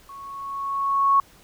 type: tone with level ramp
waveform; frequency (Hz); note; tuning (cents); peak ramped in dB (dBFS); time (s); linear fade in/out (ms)
sine; 1105; C#6; -6; -38 to -13; 0.09-1.2; 2
effects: pink hiss -53 dBFS RMS until 1.43 s